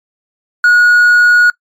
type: tone with hard clipping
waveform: sine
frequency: 1451 Hz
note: F#6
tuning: 34 cents flat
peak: -5 dBFS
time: 0.64-1.5 s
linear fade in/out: 2 ms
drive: 2 dB
effects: noise-tail reverb RT60 0.1 s tail -22 dB re dry + MP3 64 kbps